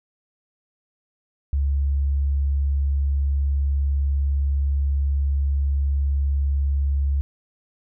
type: tone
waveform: sine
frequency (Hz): 69.8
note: C#2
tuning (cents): +13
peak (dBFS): -18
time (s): 1.53-7.21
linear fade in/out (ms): 0
effects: none